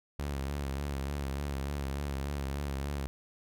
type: tone with vibrato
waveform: sawtooth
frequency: 69.9 Hz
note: C#2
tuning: 15 cents sharp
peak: -29 dBFS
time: 0.19-3.07 s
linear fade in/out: 0 ms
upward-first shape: sine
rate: 3.4 Hz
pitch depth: 57 cents each way
effects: none